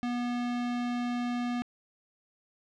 square tone, 242.8 Hz, B3, 29 cents flat, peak -30 dBFS, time 0.03-1.62 s, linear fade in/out 0 ms, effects low-pass 4000 Hz 12 dB/octave

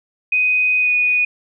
sine tone with pitch glide, 2500 to 2474 Hz, D#7 to D#7, +8 to -10 cents, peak -13 dBFS, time 0.32-1.25 s, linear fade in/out 5 ms, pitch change -18 cents, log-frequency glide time 0.8-0.91 s, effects none

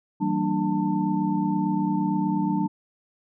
sine tone cluster, 163.8 / 192.4 / 230.6 / 297.2 / 893 Hz, E3 / G3 / A#3 / D4 / A5, -11 / -32 / -19 / +21 / +25 cents, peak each -31 / -25 / -31 / -26 / -30 dBFS, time 0.2-2.68 s, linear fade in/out 20 ms, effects none

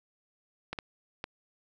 clicks, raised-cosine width 0.3 ms, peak -19 dBFS, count 3, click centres 0.73 / 0.788 / 1.241 s, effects none

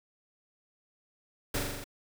pink noise with echo, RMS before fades -31 dBFS, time 1.54-1.59 s, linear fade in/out 5 ms, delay 42 ms, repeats 6, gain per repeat -2 dB, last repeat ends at 1.842 s, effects none

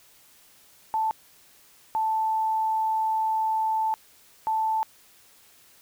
sine tone bursts at uneven times, 880 Hz, A5, in tune, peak -22 dBFS, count 3, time 0.94-1.11 / 1.95-3.94 / 4.47-4.83 s, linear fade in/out 0 ms, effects white hiss -56 dBFS RMS until 5.81 s

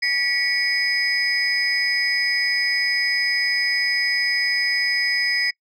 sine tone cluster, 1943 / 2230 / 5020 Hz, B6 / C#7 / D#8, -29 / +10 / +15 cents, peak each -22 dBFS, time 0.02-5.51 s, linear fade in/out 10 ms, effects noise-tail reverb RT60 0.1 s tail -24 dB re dry + tanh soft clip ceiling -12 dBFS

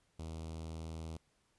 sawtooth tone with notch filter, 80.5 Hz, E2, 41 cents flat, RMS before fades -44 dBFS, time 0.19-1.17 s, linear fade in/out 5 ms, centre 1700 Hz, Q 0.95, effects pink hiss -75 dBFS RMS until 1.58 s + resampled to 24000 Hz

